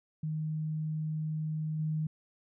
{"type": "tone with level steps", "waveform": "sine", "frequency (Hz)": 155.56, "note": "D#3", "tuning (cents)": 0, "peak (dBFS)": [-31, -29], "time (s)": [0.23, 2.07], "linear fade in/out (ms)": 5, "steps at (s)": 1.79, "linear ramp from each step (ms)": 5, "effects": []}